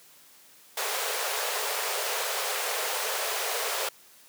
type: high-pass noise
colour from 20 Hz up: pink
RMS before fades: -30 dBFS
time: 0.77-3.89 s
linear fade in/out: 5 ms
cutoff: 410 Hz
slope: 96 dB/octave
effects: white hiss -55 dBFS RMS until 4.28 s + high-pass 150 Hz 12 dB/octave